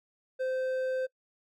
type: tone with hard clipping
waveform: triangle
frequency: 518 Hz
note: C5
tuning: 17 cents flat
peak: -30 dBFS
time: 0.39-1.07 s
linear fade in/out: 20 ms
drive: 9 dB
effects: noise-tail reverb RT60 0.1 s tail -24 dB re dry